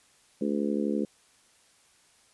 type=harmonic tone; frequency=72 Hz; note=D2; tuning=34 cents flat; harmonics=3 / 4 / 5 / 6 / 7; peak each=-29 / -31 / -33 / -35 / -36 dBFS; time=0.41-1.05 s; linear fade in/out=5 ms; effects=white hiss -62 dBFS RMS until 2.33 s + resampled to 24000 Hz